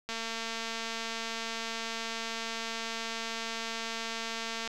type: click train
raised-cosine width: 0.2 ms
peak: -19 dBFS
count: 1042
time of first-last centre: 0.09-4.676 s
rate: 227 Hz
effects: none